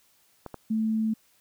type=clicks; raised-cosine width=1 ms; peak=-23 dBFS; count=2; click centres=0.463 / 0.543 s
type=tone; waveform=sine; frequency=220 Hz; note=A3; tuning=in tune; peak=-23 dBFS; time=0.7-1.14 s; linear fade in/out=10 ms
effects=white hiss -64 dBFS RMS until 1.4 s